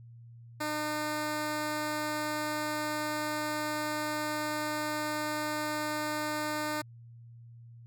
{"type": "tone", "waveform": "10% pulse", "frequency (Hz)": 303.1, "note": "D#4", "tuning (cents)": -45, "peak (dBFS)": -23, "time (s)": [0.6, 6.82], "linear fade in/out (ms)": 10, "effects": ["added 117 Hz sine -48 dBFS peak until 7.86 s"]}